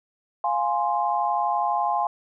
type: chord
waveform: sine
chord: F minor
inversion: none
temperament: equal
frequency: 698.5 / 830.6 / 1046.5 Hz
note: F5 / Ab5 / C6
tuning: 0 / 0 / 0 cents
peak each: -26 / -24 / -26 dBFS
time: 0.44-2.07 s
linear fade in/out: 2 ms
effects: none